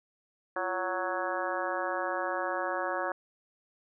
harmonic tone with a mistuned harmonic, 185 Hz, F#3, in tune, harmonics 2 / 3 / 4 / 5 / 6 / 7 / 8 / 9, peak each -39 / -35 / -37 / -39 / -37 / -40 / -40 / -38 dBFS, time 0.56-3.12 s, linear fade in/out 2 ms, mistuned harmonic 2, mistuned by -110 cents, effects none

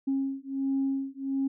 sine beating tone pair, 270.5 / 271.9 Hz, C#4 / C#4, -42 / -33 cents, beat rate 1.4 Hz, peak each -29 dBFS, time 0.07-1.48 s, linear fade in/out 10 ms, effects tanh soft clip ceiling -20 dBFS

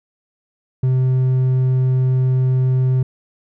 sine tone with hard clipping, 129.1 Hz, C3, 23 cents flat, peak -14 dBFS, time 0.83-3.03 s, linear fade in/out 5 ms, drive 3 dB, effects none

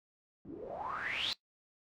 white noise with low-pass filter sweep, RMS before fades -39 dBFS, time 0.45-1.33 s, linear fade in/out 0 ms, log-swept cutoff 260 to 4200 Hz, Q 9.9, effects noise-tail reverb RT60 0.1 s tail -18 dB re dry

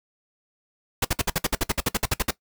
pink noise bursts, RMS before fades -22 dBFS, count 16, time 1.02-2.308 s, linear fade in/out 5 ms, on 28 ms, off 56 ms, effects noise-tail reverb RT60 0.1 s tail -18 dB re dry

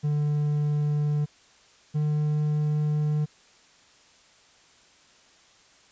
triangle tone pair in turn, 148.1 / 150.43 Hz, D3 / D3, +15 / +42 cents, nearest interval unison, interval 27 cents, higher second, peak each -20 dBFS, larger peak neither, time 0.03-1.26 / 1.94-3.26 s, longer second, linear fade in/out 20 ms, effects white hiss -57 dBFS RMS until 5.91 s + resampled to 16000 Hz

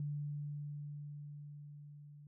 sine tone with level ramp, 146.3 Hz, D3, 6 cents flat, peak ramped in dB -36 to -53 dBFS, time 0-2.27 s, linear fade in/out 2 ms, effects none

